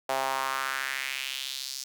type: tone with high-pass filter sweep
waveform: sawtooth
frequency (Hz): 133.7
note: C3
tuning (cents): +38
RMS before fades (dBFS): -32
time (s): 0.09-1.84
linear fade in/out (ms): 5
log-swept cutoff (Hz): 680 to 5400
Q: 2.6
effects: none